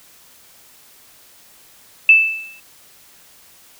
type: tone with exponential decay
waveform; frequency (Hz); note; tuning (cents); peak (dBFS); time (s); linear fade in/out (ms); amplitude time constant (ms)
sine; 2637; E7; 0; -3; 2.09-2.6; 2; 110
effects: white hiss -48 dBFS RMS until 3.79 s